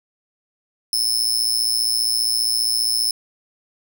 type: tone with amplitude modulation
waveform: sawtooth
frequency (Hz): 5240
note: E8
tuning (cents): -11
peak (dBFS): -11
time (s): 0.93-3.11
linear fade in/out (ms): 2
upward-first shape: sine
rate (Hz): 115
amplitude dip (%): 95
effects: none